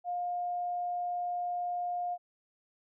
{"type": "tone", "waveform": "sine", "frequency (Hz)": 709, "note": "F5", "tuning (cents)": 26, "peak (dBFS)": -31, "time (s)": [0.04, 2.18], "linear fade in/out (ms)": 50, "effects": []}